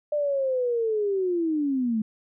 sine linear sweep, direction down, 600 to 211.4 Hz, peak -22 dBFS, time 0.12-2.02 s, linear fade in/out 5 ms, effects none

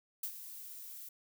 violet noise with ADSR envelope, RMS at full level -37 dBFS, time 0.23-1.09 s, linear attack 4 ms, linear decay 74 ms, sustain -11 dB, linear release 5 ms, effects none

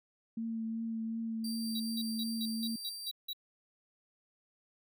sine tone with vibrato, 225.7 Hz, A3, 44 cents sharp, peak -34 dBFS, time 0.37-2.76 s, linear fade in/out 5 ms, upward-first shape triangle, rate 2.7 Hz, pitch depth 19 cents each way
sawtooth tone with tremolo, 4699 Hz, D8, in tune, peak -37 dBFS, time 1.44-3.1 s, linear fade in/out 5 ms, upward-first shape triangle, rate 5 Hz, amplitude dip 25%
square tone bursts, 3894 Hz, B7, 25 cents flat, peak -37 dBFS, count 8, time 1.75-3.332 s, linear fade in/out 5 ms, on 49 ms, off 170 ms
effects none

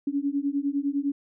sine beating tone pair, 277.2 / 287.1 Hz, C#4 / D4, 0 / -39 cents, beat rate 9.9 Hz, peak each -27 dBFS, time 0.07-1.12 s, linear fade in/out 5 ms, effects none

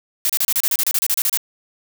blue noise bursts, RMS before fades -18 dBFS, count 15, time 0.25-1.373 s, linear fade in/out 0 ms, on 45 ms, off 32 ms, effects none

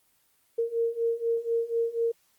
sine beating tone pair, 460 / 464.1 Hz, A#4 / A#4, -23 / -8 cents, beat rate 4.1 Hz, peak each -29 / -27 dBFS, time 0.58-2.12 s, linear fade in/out 10 ms, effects white hiss -67 dBFS RMS until 2.38 s + Opus 24 kbps

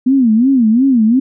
sine tone with vibrato, 243.3 Hz, B3, 26 cents flat, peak -7 dBFS, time 0.06-1.2 s, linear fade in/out 10 ms, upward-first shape sine, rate 2.8 Hz, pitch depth 210 cents each way, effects none

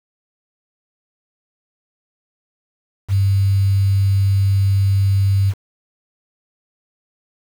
sine tone with quantisation, 98 Hz, G2, in tune, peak -12 dBFS, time 3.08-5.54 s, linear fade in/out 50 ms, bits 6, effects none

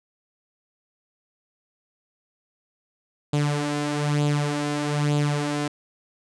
sawtooth tone with flanger, 146.83 Hz, D3, in tune, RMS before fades -24 dBFS, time 3.33-5.68 s, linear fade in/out 5 ms, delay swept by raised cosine 0.26 to 3.96 ms, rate 1.1 Hz, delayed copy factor +0.6, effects resampled to 22050 Hz

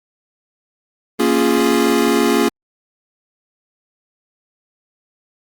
square chord, Bb minor seventh, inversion none, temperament equal, 233.1 / 277.2 / 349.2 / 415.3 Hz, Bb3 / Db4 / F4 / Ab4, 0 / 0 / 0 / 0 cents, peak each -19 dBFS, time 1.19-2.49 s, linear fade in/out 10 ms, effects Opus 24 kbps

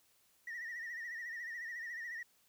sine tone with vibrato, 1878 Hz, A#6, 12 cents sharp, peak -39 dBFS, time 0.47-2.23 s, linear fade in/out 5 ms, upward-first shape triangle, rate 14 Hz, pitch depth 94 cents each way, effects tanh soft clip ceiling -39 dBFS + white hiss -71 dBFS RMS until 2.48 s

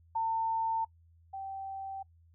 sine tone pair in turn, 900 / 776.8 Hz, A5 / G5, +39 / -16 cents, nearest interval minor third, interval 255 cents, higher first, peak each -28 / -37 dBFS, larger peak first, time 0.15-0.85 / 1.33-2.03 s, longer neither, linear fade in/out 10 ms, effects noise-tail reverb RT60 0.1 s tail -24 dB re dry + added 83 Hz sine -59 dBFS peak until 2.34 s

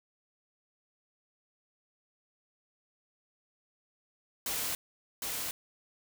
white noise with echo, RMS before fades -34 dBFS, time 4.46-4.75 s, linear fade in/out 2 ms, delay 760 ms, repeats 1, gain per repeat -2 dB, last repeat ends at 5.51 s, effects none

